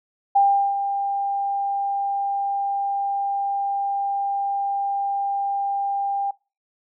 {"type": "tone with ADSR envelope", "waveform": "sine", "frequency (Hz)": 797, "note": "G5", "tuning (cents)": 28, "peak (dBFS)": -12, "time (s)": [0.35, 6.31], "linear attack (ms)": 12, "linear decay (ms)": 380, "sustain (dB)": -9, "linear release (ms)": 6, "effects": ["noise-tail reverb RT60 0.3 s tail -24 dB re dry"]}